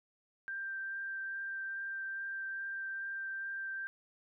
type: tone with vibrato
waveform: sine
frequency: 1576 Hz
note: G6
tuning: 9 cents sharp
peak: -37 dBFS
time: 0.48-3.87 s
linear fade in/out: 0 ms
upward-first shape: triangle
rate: 2.4 Hz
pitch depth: 11 cents each way
effects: none